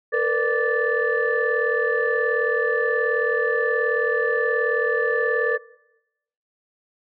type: tone cluster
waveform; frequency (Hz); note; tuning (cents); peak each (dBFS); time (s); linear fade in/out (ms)
sine; 456.1 / 494.8 / 588 / 1171 / 1753; A#4 / B4 / D5 / D6 / A6; -38 / +3 / +2 / -5 / -7; -22 / -23 / -30 / -31 / -23; 0.12-5.58; 20
effects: noise-tail reverb RT60 0.9 s tail -20 dB re dry + tanh soft clip ceiling -9 dBFS